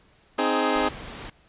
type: chord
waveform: 15% pulse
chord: Ab major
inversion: first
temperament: equal with one note detuned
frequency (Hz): 261.6 / 311.1 / 418.2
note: C4 / Eb4 / Ab4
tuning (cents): 0 / 0 / +12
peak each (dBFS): -19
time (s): 0.38-0.89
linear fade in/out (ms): 10
type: noise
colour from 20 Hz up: pink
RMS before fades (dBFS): -38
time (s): 0.75-1.3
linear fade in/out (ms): 5
effects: pink hiss -59 dBFS RMS until 1.48 s + resampled to 8000 Hz